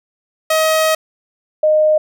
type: tone pair in turn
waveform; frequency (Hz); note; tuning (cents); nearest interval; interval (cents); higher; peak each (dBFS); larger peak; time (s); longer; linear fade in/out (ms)
sawtooth / sine; 633 / 616; D#5 / D#5; +30 / -17; unison; 47; first; -8 / -9; first; 0.5-0.95 / 1.63-1.98; first; 5
effects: none